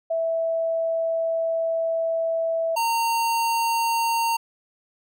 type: tone pair in turn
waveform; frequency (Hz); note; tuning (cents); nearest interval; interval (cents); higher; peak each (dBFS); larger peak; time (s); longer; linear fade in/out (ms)
sine / square; 657 / 920.1; E5 / A#5; -6 / -23; tritone; 583; second; -21; neither; 0.1-2.76 / 2.76-4.37; first; 10
effects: none